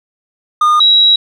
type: tone pair in turn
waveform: triangle / sine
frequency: 1219 / 3870 Hz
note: D#6 / B7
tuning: -36 / -36 cents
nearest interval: octave + minor sixth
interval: 2000 cents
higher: second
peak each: -5 dBFS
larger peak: neither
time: 0.61-0.8 / 0.8-1.16 s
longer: second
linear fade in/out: 5 ms
effects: none